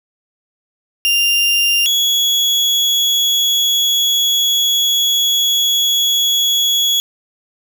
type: tone pair in turn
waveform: 35% pulse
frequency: 2794 / 3361 Hz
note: F7 / G#7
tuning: 0 / +20 cents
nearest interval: minor third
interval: 320 cents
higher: second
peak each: -10 / -10 dBFS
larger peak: neither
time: 1.05-1.86 / 1.86-7 s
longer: second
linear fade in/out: 0 ms
effects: none